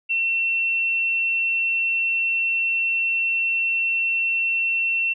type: tone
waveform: sine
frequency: 2705 Hz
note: E7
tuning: 44 cents sharp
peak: -19 dBFS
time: 0.09-5.14 s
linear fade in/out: 20 ms
effects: none